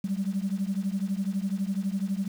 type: beating tone pair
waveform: sine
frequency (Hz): 190 / 202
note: F#3 / G#3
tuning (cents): +46 / -48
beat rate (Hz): 12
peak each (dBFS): -28 / -29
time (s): 0.04-2.28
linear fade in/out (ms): 5
effects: tanh soft clip ceiling -19 dBFS + 8-bit